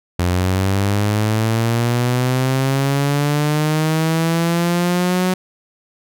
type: linear sweep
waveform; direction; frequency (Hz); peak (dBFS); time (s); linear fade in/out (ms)
sawtooth; up; 87.31 to 185; -11; 0.19-5.34; 5
effects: none